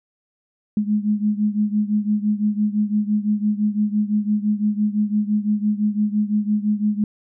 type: beating tone pair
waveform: sine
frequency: 208.1 / 214 Hz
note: G#3 / A3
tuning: +4 / -48 cents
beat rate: 5.9 Hz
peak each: -19 / -22 dBFS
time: 0.77-7.04 s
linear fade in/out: 2 ms
effects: none